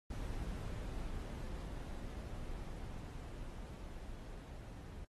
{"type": "noise with level ramp", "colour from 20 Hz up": "brown", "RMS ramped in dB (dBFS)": [-42, -49], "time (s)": [0.1, 5.05], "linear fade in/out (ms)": 5, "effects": ["AAC 32 kbps"]}